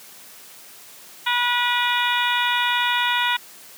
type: harmonic tone with a mistuned harmonic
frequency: 485.6 Hz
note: B4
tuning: 29 cents flat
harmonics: 2 / 3 / 4 / 5 / 6 / 7 / 8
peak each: -23 / -25 / -26 / -27 / -28 / -28 / -29 dBFS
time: 1.26-3.37 s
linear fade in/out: 10 ms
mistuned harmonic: 8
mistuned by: -76 cents
effects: white hiss -44 dBFS RMS until 3.77 s + high-pass 150 Hz 12 dB/octave